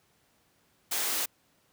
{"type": "high-pass noise", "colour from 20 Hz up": "white", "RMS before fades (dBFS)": -30, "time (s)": [0.91, 1.26], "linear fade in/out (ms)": 10, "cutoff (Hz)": 270, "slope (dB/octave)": 24, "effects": ["pink hiss -68 dBFS RMS until 1.72 s", "high-pass 80 Hz 12 dB/octave"]}